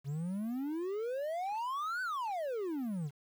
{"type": "exponential two-way sweep", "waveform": "triangle", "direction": "up then down", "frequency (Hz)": [134, 1538, 134], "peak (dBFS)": -32, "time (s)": [0.04, 3.11], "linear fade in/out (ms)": 50, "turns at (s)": 2.02, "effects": ["10-bit"]}